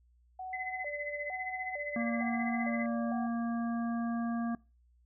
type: tone with vibrato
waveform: sine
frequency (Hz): 661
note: E5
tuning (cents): +5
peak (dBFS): -38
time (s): 0.39-3.27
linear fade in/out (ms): 5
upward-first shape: square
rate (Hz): 1.1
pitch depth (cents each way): 210
type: tone with tremolo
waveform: sine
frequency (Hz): 2032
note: B6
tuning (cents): +49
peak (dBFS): -34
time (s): 0.53-2.86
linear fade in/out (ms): 2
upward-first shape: sine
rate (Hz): 15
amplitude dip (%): 75
type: harmonic tone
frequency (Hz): 233.1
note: A#3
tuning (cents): 0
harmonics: 1 / 3 / 5 / 7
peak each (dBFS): -31 / -41 / -45 / -48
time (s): 1.96-4.55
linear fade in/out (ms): 2
effects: noise-tail reverb RT60 0.3 s tail -23 dB re dry + added 60 Hz sine -63 dBFS peak until 5.05 s